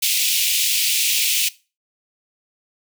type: high-pass noise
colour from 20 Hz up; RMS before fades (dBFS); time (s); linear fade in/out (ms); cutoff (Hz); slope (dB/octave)
pink; -19; 0.02-1.49; 10; 2400; 48
effects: noise-tail reverb RT60 0.3 s tail -19 dB re dry